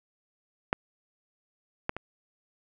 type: clicks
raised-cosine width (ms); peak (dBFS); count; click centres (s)
0.5; -9 / -12 / -20; 3; 0.729 / 1.894 / 1.966
effects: none